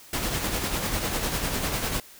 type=noise with tremolo; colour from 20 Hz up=pink; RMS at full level=-26 dBFS; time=0.13-2 s; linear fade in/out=2 ms; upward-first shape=sine; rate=10 Hz; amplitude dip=45%; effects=white hiss -49 dBFS RMS until 2.19 s